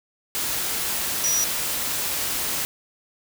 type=tone in noise; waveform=sine; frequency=5820 Hz; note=F#8; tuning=29 cents flat; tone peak=-20 dBFS; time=1.24-1.44 s; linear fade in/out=0 ms; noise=white; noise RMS=-26 dBFS; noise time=0.35-2.65 s; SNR=+3 dB; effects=none